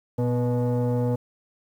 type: tone with frequency modulation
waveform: sine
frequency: 120.5 Hz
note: B2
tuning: 42 cents flat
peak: -19 dBFS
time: 0.18-1.16 s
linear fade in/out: 10 ms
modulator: 368 Hz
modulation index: 1.1
effects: tanh soft clip ceiling -18 dBFS + 9-bit